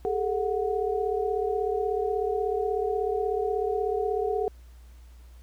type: tone cluster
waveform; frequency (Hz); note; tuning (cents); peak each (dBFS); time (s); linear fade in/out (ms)
sine; 405.5 / 441.9 / 735; G#4 / A4 / F#5; -41 / +7 / -12; -28 / -28 / -31; 0.05-4.48; 0
effects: added 60 Hz sine -46 dBFS peak until 5.42 s + pink hiss -62 dBFS RMS until 5.42 s